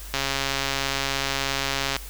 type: click train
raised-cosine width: 0.2 ms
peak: -7 dBFS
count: 251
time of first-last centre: 0.14-1.965 s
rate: 137 Hz
effects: added 50 Hz sine -37 dBFS peak until 2.09 s + white hiss -42 dBFS RMS until 2.09 s